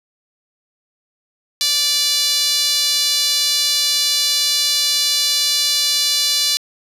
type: tone with high-pass filter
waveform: sawtooth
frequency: 583 Hz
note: D5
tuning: 13 cents flat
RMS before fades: -17 dBFS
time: 1.61-6.57 s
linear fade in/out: 0 ms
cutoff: 4100 Hz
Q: 3.2
effects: resampled to 32000 Hz + 7-bit